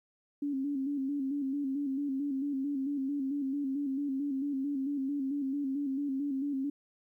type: tone with vibrato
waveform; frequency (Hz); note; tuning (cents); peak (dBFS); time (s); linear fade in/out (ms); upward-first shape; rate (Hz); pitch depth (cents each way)
sine; 277.2; C#4; 0; -30; 0.42-6.7; 5; square; 4.5; 61
effects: 12-bit